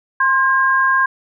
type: tone pair together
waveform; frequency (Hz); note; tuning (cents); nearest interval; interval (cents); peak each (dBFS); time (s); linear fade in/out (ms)
sine; 1054 / 1616.7; C6 / G#6; +12 / -47; perfect fifth; 741; -15 / -14; 0.2-1.06; 5
effects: none